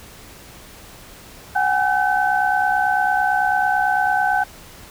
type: tone cluster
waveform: sine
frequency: 747 / 816 / 1525 Hz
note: F#5 / G#5 / G6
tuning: +16 / -31 / -48 cents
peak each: -20 dBFS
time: 1.55-4.44 s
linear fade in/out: 10 ms
effects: pink hiss -42 dBFS RMS until 4.9 s